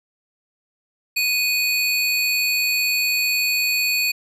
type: tone pair together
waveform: square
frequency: 2489 / 4429 Hz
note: D#7 / C#8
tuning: 0 / -2 cents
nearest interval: minor seventh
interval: 998 cents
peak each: -20 / -24 dBFS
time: 1.16-4.12 s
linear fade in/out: 10 ms
effects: resampled to 32000 Hz